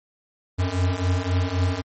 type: beating tone pair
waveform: square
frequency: 88.8 / 92.6 Hz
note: F2 / F#2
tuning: +29 / +2 cents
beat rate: 3.8 Hz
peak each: -25 / -23 dBFS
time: 0.58-1.82 s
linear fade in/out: 20 ms
effects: MP3 32 kbps